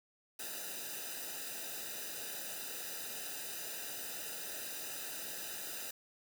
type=noise with comb filter; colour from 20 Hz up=white; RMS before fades=-43 dBFS; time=0.39-5.91 s; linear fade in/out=5 ms; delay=0.91 ms; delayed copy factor=-1; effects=none